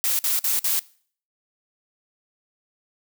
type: noise bursts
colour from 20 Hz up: blue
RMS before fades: -22 dBFS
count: 4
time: 0.04-0.793 s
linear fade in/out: 0 ms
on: 150 ms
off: 51 ms
effects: noise-tail reverb RT60 0.5 s tail -22 dB re dry